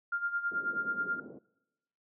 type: tone with tremolo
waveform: sine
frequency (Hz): 1400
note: F6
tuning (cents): +4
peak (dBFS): -28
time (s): 0.12-1.2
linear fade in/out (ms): 5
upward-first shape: sine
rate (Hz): 9.3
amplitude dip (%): 80
type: band-pass noise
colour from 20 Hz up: pink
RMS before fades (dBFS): -48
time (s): 0.51-1.39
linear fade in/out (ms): 10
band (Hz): 200 to 490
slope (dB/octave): 24
effects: noise-tail reverb RT60 1.0 s tail -23 dB re dry